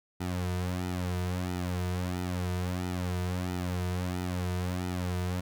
sawtooth tone with flanger, 90.2 Hz, F#2, 44 cents flat, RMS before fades -32 dBFS, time 0.2-5.41 s, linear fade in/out 10 ms, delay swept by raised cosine 1.8 to 3.7 ms, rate 1.5 Hz, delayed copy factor -0.8, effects none

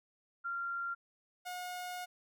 sine / sawtooth tone pair in turn, 1384 / 721.4 Hz, F6 / F#5, -16 / -44 cents, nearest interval major seventh, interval 1128 cents, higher first, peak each -35 / -36 dBFS, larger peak first, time 0.44-0.95 / 1.45-2.06 s, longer second, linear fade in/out 20 ms, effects none

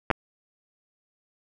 clicks, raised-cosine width 0.5 ms, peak -6 dBFS, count 2, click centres 0.103 / 0.112 s, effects none

